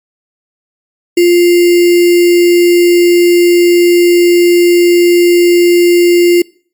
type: tone with sample-and-hold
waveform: sine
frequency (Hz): 349.2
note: F4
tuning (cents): 0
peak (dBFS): -3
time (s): 1.17-6.42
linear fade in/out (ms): 5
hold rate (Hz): 2450
effects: noise-tail reverb RT60 0.5 s tail -25 dB re dry + MP3 96 kbps